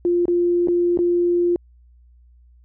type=tone with dropouts; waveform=sine; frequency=349.2 Hz; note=F4; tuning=in tune; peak=-15 dBFS; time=0.05-1.56 s; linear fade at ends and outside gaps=1 ms; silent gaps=0.255-0.281 / 0.674-0.684 / 0.974-0.989 s; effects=added 60 Hz sine -48 dBFS peak until 2.64 s